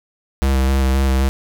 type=tone with vibrato; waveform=square; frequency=66.6 Hz; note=C2; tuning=31 cents sharp; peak=-14 dBFS; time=0.42-1.29 s; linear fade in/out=0 ms; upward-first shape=square; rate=3.8 Hz; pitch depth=19 cents each way; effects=none